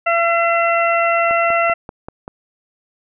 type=harmonic tone; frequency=677 Hz; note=E5; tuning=46 cents sharp; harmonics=1 / 2 / 3 / 4; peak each=-16 / -18 / -21 / -22 dBFS; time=0.06-1.74 s; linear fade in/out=10 ms
type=click train; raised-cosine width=1 ms; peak=-16 dBFS; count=6; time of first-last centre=1.31-2.279 s; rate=5.16 Hz
effects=none